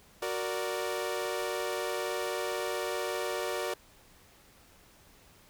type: chord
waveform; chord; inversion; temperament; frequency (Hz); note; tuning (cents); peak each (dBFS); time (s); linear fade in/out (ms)
sawtooth; Gb augmented; none; equal; 370 / 466.2 / 587.3; Gb4 / Bb4 / D5; 0 / 0 / 0; -32; 0.22-3.74; 5
effects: pink hiss -59 dBFS RMS until 5.49 s